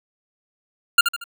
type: tone with echo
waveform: 25% pulse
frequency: 1400 Hz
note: F6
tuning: 4 cents sharp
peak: -5 dBFS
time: 0.98-1.01 s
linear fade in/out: 5 ms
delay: 77 ms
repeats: 3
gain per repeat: -8 dB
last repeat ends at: 1.241 s
effects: none